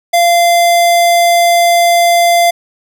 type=tone; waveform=square; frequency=690 Hz; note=F5; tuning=21 cents flat; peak=-7 dBFS; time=0.13-2.51 s; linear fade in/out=10 ms; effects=none